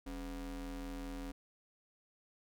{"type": "ring-modulated tone", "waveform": "square", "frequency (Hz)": 116.54, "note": "A#2", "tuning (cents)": 0, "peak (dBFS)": -39, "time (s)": [0.06, 1.32], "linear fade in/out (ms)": 10, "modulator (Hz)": 159, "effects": []}